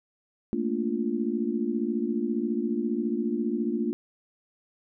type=chord; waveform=sine; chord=Bb major seventh; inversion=third; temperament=just; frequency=218.5 / 233.1 / 291.4 / 349.6 Hz; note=A3 / Bb3 / D4 / F4; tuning=-12 / 0 / -13 / +2 cents; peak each=-31 / -29 / -32 / -31 dBFS; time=0.53-3.93 s; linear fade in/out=0 ms; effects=none

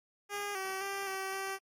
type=tone with pitch steps; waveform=10% pulse; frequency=407.5 / 382.2 / 394.3 / 384.1 / 387.5 Hz; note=G#4 / G4 / G4 / G4 / G4; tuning=-33 / -44 / +10 / -35 / -20 cents; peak=-27 dBFS; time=0.29-1.59 s; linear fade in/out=50 ms; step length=260 ms; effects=MP3 64 kbps

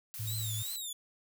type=noise; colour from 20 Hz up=blue; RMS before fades=-43 dBFS; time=0.14-0.76 s; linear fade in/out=0 ms
type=tone; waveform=sine; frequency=109.1 Hz; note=A2; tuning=14 cents flat; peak=-35 dBFS; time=0.19-0.63 s; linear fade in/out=10 ms
type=tone with vibrato; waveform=15% pulse; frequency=3741 Hz; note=A#7; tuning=5 cents sharp; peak=-31 dBFS; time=0.27-0.93 s; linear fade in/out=5 ms; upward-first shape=triangle; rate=2.7 Hz; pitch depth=160 cents each way
effects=none

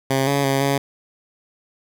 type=tone with pitch steps; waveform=10% pulse; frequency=134.5 / 140.6 / 136.3 / 139.1 Hz; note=C3 / C#3 / C#3 / C#3; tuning=+48 / +25 / -29 / +6 cents; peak=-9 dBFS; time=0.1-0.78 s; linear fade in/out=5 ms; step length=170 ms; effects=none

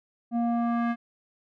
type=tone with low-pass filter sweep; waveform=square; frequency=235 Hz; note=A#3; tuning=14 cents sharp; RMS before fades=-26 dBFS; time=0.31-0.96 s; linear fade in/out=50 ms; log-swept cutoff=560 to 1800 Hz; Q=1.7; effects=none

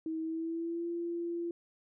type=tone with pitch glide; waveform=sine; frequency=320.6 to 341.6 Hz; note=E4 to F4; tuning=-48 to -38 cents; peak=-33 dBFS; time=0.06-1.51 s; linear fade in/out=2 ms; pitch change=+110 cents; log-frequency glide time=0.22-0.87 s; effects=none

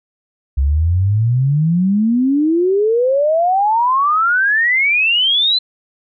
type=exponential sweep; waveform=sine; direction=up; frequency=65.41 to 4097 Hz; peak=-11 dBFS; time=0.57-5.59 s; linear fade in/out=10 ms; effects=none

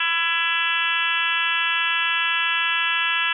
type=harmonic tone; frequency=334.1 Hz; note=E4; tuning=23 cents sharp; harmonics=3 / 4 / 5 / 6 / 7 / 8 / 9 / 10; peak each=-31 / -28 / -25 / -31 / -31 / -24 / -28 / -29 dBFS; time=0-3.33 s; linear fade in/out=5 ms; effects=none

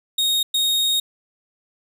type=tone bursts at uneven times; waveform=40% pulse; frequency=3729 Hz; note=A#7; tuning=in tune; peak=-16 dBFS; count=2; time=0.18-0.43 / 0.54-1 s; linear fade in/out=5 ms; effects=none

